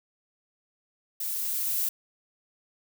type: noise with level ramp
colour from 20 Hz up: violet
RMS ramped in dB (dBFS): -32 to -27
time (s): 1.2-1.89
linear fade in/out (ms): 5
effects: none